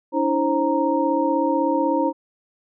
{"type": "tone cluster", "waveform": "sine", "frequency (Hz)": [287.7, 323.8, 531, 931], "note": ["D4", "E4", "C5", "A#5"], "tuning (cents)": [-36, -31, 25, -2], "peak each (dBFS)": -23, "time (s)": [0.12, 2.13], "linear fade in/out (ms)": 50, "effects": []}